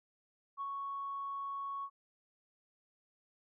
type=tone with ADSR envelope; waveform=sine; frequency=1109 Hz; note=C#6; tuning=in tune; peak=-35 dBFS; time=0.57-1.9 s; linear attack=41 ms; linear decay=40 ms; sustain=-2 dB; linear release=63 ms; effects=tanh soft clip ceiling -31 dBFS